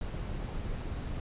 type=noise; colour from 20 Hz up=brown; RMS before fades=-36 dBFS; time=0.01-1.2 s; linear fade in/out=2 ms; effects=resampled to 8000 Hz